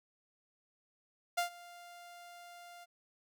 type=tone with ADSR envelope; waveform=sawtooth; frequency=698.5 Hz; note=F5; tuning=in tune; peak=-25 dBFS; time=1.37-2.86 s; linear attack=13 ms; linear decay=110 ms; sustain=-22 dB; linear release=29 ms; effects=none